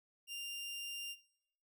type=tone; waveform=sawtooth; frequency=2794 Hz; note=F7; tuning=in tune; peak=-39 dBFS; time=0.27-1.16 s; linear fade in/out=50 ms; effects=noise-tail reverb RT60 0.7 s tail -17 dB re dry